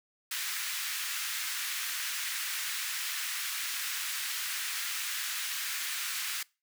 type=high-pass noise; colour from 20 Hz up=pink; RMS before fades=-35 dBFS; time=0.31-6.43 s; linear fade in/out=5 ms; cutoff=1500 Hz; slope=24 dB/octave; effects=noise-tail reverb RT60 0.3 s tail -24 dB re dry